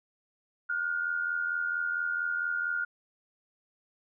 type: tone pair together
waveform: sine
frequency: 1419 / 1503.4 Hz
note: F6 / F#6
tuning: +27 / +27 cents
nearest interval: minor second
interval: 100 cents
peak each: -29 / -35 dBFS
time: 0.69-2.85 s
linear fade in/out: 10 ms
effects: none